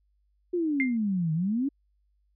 sine exponential two-way sweep, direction down then up, 364.5 to 153.7 to 290.9 Hz, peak -24 dBFS, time 0.53-1.69 s, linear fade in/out 10 ms, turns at 1.33 s
sine tone with exponential decay, 2100 Hz, C7, 6 cents sharp, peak -21 dBFS, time 0.8-0.97 s, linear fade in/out 1 ms, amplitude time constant 36 ms
effects added 50 Hz sine -66 dBFS peak until 2.35 s

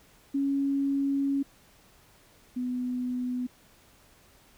sine tone pair in turn, 277.2 / 249.4 Hz, C#4 / B3, 0 / +17 cents, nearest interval major second, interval 183 cents, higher first, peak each -24 / -28 dBFS, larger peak first, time 0.34-1.43 / 2.56-3.47 s, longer first, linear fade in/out 10 ms, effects pink hiss -59 dBFS RMS until 4.57 s

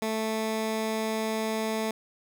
15% pulse tone, 220 Hz, A3, in tune, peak -21 dBFS, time 0.02-1.91 s, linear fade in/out 2 ms, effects none

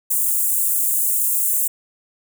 white high-pass noise, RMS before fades -19 dBFS, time 0.1-1.68 s, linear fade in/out 10 ms, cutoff 7500 Hz, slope 48 dB/octave, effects none

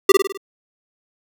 square tone with echo, 392 Hz, G4, in tune, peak -6 dBFS, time 0.09-0.12 s, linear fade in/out 5 ms, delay 51 ms, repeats 5, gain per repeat -5 dB, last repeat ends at 0.375 s, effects none

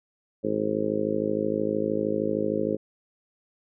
harmonic tone, 53.1 Hz, G#1, 39 cents sharp, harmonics 2 / 3 / 4 / 5 / 6 / 7 / 8 / 9 / 10, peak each -41 / -39 / -31 / -37 / -30 / -34 / -29 / -36 / -30 dBFS, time 0.43-2.77 s, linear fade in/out 20 ms, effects none

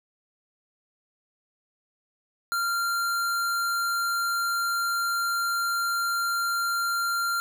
square tone, 1385 Hz, F6, 15 cents flat, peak -25 dBFS, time 2.52-7.4 s, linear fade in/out 0 ms, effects none

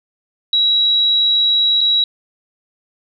sine tone with dropouts, 3878 Hz, B7, 32 cents flat, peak -11 dBFS, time 0.53-2.04 s, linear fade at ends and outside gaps 2 ms, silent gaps 1.808-1.812 s, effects none

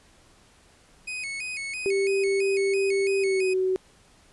40% pulse tone with vibrato, 2349 Hz, D7, in tune, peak -30 dBFS, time 1.07-3.54 s, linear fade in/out 10 ms, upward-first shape square, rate 3 Hz, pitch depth 110 cents each way
sine tone with pitch glide, 392 to 374.5 Hz, G4 to F#4, 0 to +21 cents, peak -21 dBFS, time 1.86-3.76 s, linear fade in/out 0 ms, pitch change -79 cents, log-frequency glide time 3.19-3.48 s
effects pink hiss -57 dBFS RMS until 4.32 s + resampled to 24000 Hz

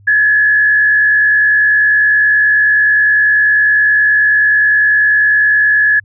sine tone with frequency modulation, 1700 Hz, G#6, 40 cents sharp, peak -7 dBFS, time 0.07-6 s, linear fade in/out 10 ms, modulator 69.7 Hz, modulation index 0.55, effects added 100 Hz sine -41 dBFS peak until 6.04 s

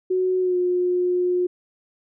sine tone with pitch glide, 370 to 359.1 Hz, F#4 to F4, 0 to +48 cents, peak -18 dBFS, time 0.1-1.47 s, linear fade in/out 10 ms, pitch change -52 cents, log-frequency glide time 0.4-0.57 s, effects none

